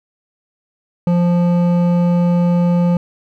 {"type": "tone with hard clipping", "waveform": "triangle", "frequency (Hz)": 174.61, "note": "F3", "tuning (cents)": 0, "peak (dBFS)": -13, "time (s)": [1.07, 2.97], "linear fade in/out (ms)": 2, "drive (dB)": 14, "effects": []}